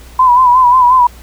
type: tone with vibrato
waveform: sine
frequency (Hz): 1000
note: B5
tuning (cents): +21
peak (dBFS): -4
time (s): 0.19-1.07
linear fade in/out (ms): 5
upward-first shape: sine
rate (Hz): 5.6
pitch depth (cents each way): 64
effects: added 60 Hz sine -34 dBFS peak until 1.22 s + pink hiss -40 dBFS RMS until 1.22 s